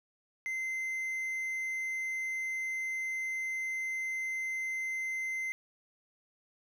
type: tone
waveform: triangle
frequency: 2071 Hz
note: C7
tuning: 18 cents flat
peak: -31 dBFS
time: 0.46-5.52 s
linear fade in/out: 0 ms
effects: none